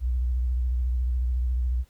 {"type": "tone with vibrato", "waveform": "sine", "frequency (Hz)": 61.74, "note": "B1", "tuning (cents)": 0, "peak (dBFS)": -22, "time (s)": [0, 1.85], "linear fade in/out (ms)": 50, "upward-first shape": "sine", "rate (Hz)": 14, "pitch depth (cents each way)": 75, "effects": ["pink hiss -64 dBFS RMS until 1.89 s"]}